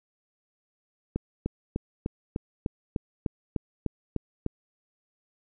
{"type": "click train", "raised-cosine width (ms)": 3, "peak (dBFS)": -15, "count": 12, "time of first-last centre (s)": [1.16, 4.463], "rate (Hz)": 3.33, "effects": []}